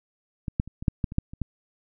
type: clicks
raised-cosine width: 5 ms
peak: -17 / -10 / -27 / -22 / -7 / -12 / -24 / -10 / -27 / -15 dBFS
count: 10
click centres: 0.482 / 0.599 / 0.676 / 0.825 / 0.882 / 1.042 / 1.121 / 1.184 / 1.335 / 1.417 s
effects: none